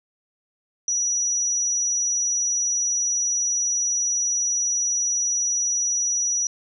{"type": "tone with amplitude modulation", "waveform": "sine", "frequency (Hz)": 5840, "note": "F#8", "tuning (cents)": -24, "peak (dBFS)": -18, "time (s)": [0.88, 6.47], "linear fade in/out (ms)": 2, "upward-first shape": "sine", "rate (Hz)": 232, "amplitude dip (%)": 45, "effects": []}